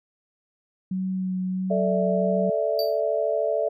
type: tone with vibrato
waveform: sine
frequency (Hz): 186.4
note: F#3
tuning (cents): +13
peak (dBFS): -24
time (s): 0.91-2.5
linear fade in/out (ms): 5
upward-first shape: sine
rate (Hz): 1.5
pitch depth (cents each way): 13
type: chord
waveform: sine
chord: A suspended fourth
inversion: none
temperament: just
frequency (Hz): 440 / 586.7 / 660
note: A4 / D5 / E5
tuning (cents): 0 / -2 / +2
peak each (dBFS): -27 / -25 / -25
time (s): 1.7-3.69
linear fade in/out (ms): 10
type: tone with exponential decay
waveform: square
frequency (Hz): 4627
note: D8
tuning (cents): -27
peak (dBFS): -26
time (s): 2.79-3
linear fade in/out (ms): 1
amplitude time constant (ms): 45
effects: none